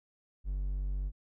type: tone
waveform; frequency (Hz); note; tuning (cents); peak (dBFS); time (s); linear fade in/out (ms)
triangle; 47.89; G1; -40; -29; 0.44-1.12; 50
effects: none